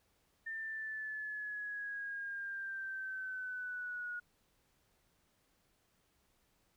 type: exponential sweep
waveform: sine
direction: down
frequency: 1800 to 1445 Hz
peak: -39 dBFS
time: 0.46-4.2 s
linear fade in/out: 10 ms
effects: pink hiss -75 dBFS RMS until 6.76 s